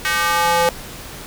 square tone with high-pass filter sweep, 170.9 Hz, F3, 37 cents flat, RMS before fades -17 dBFS, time 0.05-0.69 s, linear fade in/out 0 ms, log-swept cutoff 1700 to 580 Hz, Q 2, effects pink hiss -34 dBFS RMS until 1.26 s

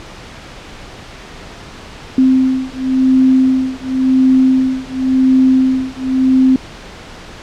sine beating tone pair, 260.2 / 261.13 Hz, C4 / C4, -9 / -3 cents, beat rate 0.93 Hz, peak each -12 dBFS, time 2.18-6.56 s, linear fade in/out 2 ms, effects pink hiss -33 dBFS RMS until 7.42 s + low-pass 5000 Hz 12 dB/octave

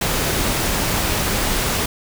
pink noise, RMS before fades -20 dBFS, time 0.01-1.86 s, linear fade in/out 5 ms, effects none

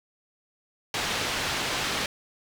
white low-pass noise, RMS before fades -29 dBFS, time 0.94-2.06 s, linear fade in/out 2 ms, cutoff 3900 Hz, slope 12 dB/octave, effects none

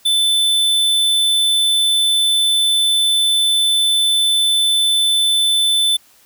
square tone, 3520 Hz, A7, in tune, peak -13 dBFS, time 0.05-5.97 s, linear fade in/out 10 ms, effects white hiss -51 dBFS RMS until 6.25 s

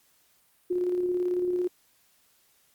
sine tone with tremolo, 358.7 Hz, F4, 46 cents sharp, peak -23 dBFS, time 0.7-1.68 s, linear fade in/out 10 ms, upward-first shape square, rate 18 Hz, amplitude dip 30%, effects white hiss -65 dBFS RMS until 2.74 s + Opus 48 kbps

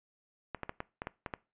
clicks, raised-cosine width 0.5 ms, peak -21 dBFS, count 8, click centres 0.547 / 0.633 / 0.694 / 0.804 / 1.019 / 1.071 / 1.262 / 1.338 s, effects noise-tail reverb RT60 0.3 s tail -21 dB re dry + resampled to 8000 Hz

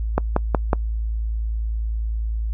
click train, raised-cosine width 1 ms, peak -3 dBFS, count 4, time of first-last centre 0.18-0.731 s, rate 5.44 Hz, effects noise-tail reverb RT60 0.1 s tail -26 dB re dry + added 55 Hz sine -21 dBFS peak until 2.53 s

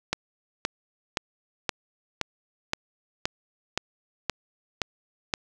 click train, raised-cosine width 0.2 ms, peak -7 dBFS, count 11, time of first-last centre 0.13-5.338 s, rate 1.92 Hz, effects none

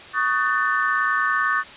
sine tone cluster, 1123 / 1241 / 1510 / 1779 Hz, C#6 / D#6 / F#6 / A6, +22 / -5 / +35 / +19 cents, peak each -24 / -25 / -24 / -23 dBFS, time 0.13-1.64 s, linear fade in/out 50 ms, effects white hiss -40 dBFS RMS until 1.76 s + resampled to 8000 Hz

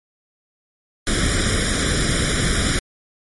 pink noise with comb filter, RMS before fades -19 dBFS, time 1.07-2.79 s, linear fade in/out 0 ms, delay 0.56 ms, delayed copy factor +0.9, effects MP3 48 kbps

